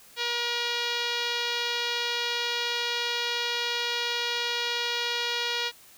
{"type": "tone with low-pass filter", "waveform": "5% pulse", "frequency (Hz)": 477.1, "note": "A#4", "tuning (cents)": 40, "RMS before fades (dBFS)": -29, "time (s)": [0.16, 5.72], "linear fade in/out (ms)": 50, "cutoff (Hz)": 4000, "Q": 1.6, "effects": ["white hiss -53 dBFS RMS until 5.97 s"]}